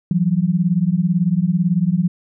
sine beating tone pair, 167.1 / 185.1 Hz, E3 / F#3, +24 / +1 cents, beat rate 18 Hz, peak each -17 dBFS, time 0.11-2.08 s, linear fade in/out 2 ms, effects none

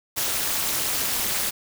white noise with amplitude modulation, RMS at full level -21 dBFS, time 0.16-1.51 s, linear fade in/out 20 ms, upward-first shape sine, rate 226 Hz, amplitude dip 95%, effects none

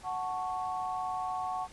sine chord, F# minor, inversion none, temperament equal, 740 / 880 / 1108.7 Hz, F#5 / A5 / C#6, 0 / 0 / 0 cents, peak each -34 / -39 / -37 dBFS, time 0.03-1.68 s, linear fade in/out 50 ms, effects pink hiss -54 dBFS RMS until 1.72 s + resampled to 24000 Hz

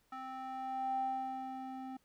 square tone with band-pass filter sweep, 261.6 Hz, C4, in tune, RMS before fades -40 dBFS, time 0.12-1.97 s, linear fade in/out 5 ms, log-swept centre 1100 to 530 Hz, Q 6.8, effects pink hiss -74 dBFS RMS until 2.04 s

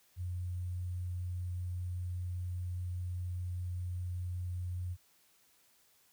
sine tone with sample-and-hold, 89.5 Hz, F2, 43 cents sharp, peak -35 dBFS, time 0.16-4.97 s, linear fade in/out 50 ms, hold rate 8820 Hz, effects white hiss -68 dBFS RMS until 6.12 s

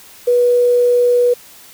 sine tone with quantisation, 487.5 Hz, B4, 23 cents flat, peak -9 dBFS, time 0.27-1.34 s, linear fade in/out 10 ms, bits 6, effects white hiss -41 dBFS RMS until 1.73 s

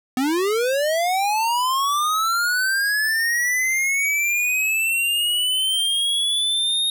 square linear sweep, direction up, 246.9 to 3729 Hz, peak -19 dBFS, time 0.17-6.9 s, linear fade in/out 2 ms, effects none

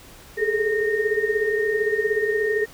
sine tone cluster, 409.6 / 425.6 / 442.8 / 1843 Hz, G#4 / G#4 / A4 / A#6, -24 / +42 / +11 / -20 cents, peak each -25 dBFS, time 0.37-2.66 s, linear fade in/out 20 ms, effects pink hiss -46 dBFS RMS until 2.73 s

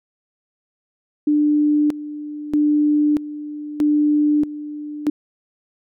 sine tone with tremolo, 297.5 Hz, D4, 22 cents sharp, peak -13 dBFS, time 1.27-5.1 s, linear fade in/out 5 ms, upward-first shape square, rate 0.79 Hz, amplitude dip 80%, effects none

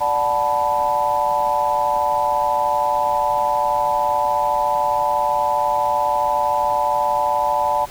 sine chord, B minor seventh, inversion first, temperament equal with one note detuned, 587.3 / 740 / 875.4 / 987.8 Hz, D5 / F#5 / A5 / B5, 0 / 0 / -9 / 0 cents, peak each -23 / -24 / -19 / -22 dBFS, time 0-7.86 s, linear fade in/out 20 ms, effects pink hiss -39 dBFS RMS until 7.9 s

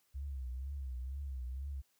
sine tone with vibrato, 66.1 Hz, C2, 18 cents sharp, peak -38 dBFS, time 0.14-1.82 s, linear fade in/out 20 ms, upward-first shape triangle, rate 2.1 Hz, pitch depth 140 cents each way, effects white hiss -75 dBFS RMS until 1.99 s

